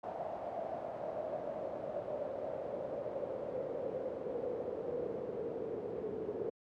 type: noise with band-pass filter sweep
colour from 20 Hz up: brown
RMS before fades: -40 dBFS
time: 0.03-6.5 s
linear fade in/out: 10 ms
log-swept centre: 680 to 430 Hz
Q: 6.9
effects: high-pass 100 Hz 12 dB/octave